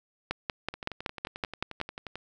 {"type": "two click trains", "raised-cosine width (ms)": 0.3, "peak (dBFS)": [-22, -13], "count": [17, 9], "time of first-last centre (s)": [[0.74, 2.156], [0.31, 1.814]], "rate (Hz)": [11.3, 5.32], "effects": []}